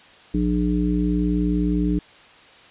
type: harmonic tone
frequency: 59.8 Hz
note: A#1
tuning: 45 cents sharp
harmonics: 1 / 3 / 5 / 7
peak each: -24 / -22 / -22 / -33 dBFS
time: 0.34-1.99 s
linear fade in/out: 5 ms
effects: white hiss -48 dBFS RMS until 2.7 s + resampled to 8000 Hz